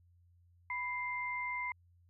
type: tone pair together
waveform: sine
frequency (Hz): 987.8 / 2093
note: B5 / C7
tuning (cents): 0 / 0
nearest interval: octave + minor second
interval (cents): 1300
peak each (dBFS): -39 / -37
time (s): 0.7-1.72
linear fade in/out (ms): 2
effects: added 87 Hz sine -63 dBFS peak until 2.09 s